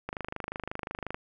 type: click train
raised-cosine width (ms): 0.5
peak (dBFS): -19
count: 28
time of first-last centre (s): 0.09-1.145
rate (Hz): 25.6
effects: none